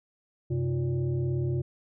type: tone with frequency modulation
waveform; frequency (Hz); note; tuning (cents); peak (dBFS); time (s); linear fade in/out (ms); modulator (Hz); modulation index
sine; 130.4; C3; -5; -25; 0.5-1.62; 10; 224; 0.86
effects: none